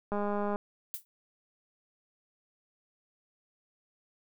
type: click train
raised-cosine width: 1 ms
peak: -20 dBFS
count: 91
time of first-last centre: 0.12-0.559 s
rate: 205 Hz
type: noise with exponential decay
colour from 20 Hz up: violet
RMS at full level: -33 dBFS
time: 0.94-1.05 s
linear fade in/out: 0 ms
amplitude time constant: 23 ms
effects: none